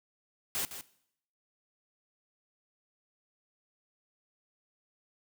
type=noise with echo; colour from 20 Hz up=white; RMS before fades=-33 dBFS; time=0.55-0.65 s; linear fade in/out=0 ms; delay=160 ms; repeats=1; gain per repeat=-10 dB; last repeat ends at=0.81 s; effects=noise-tail reverb RT60 0.7 s tail -18 dB re dry